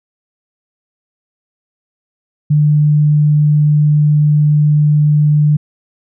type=tone; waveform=sine; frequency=149.4 Hz; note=D3; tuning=30 cents sharp; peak=-7 dBFS; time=2.5-5.57 s; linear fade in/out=10 ms; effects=none